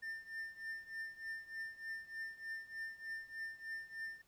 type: tone with tremolo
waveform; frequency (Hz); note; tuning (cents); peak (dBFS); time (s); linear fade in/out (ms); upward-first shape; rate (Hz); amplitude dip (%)
triangle; 1797; A6; +36; -38; 0.02-4.22; 10; triangle; 3.3; 90
effects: pink hiss -73 dBFS RMS until 4.27 s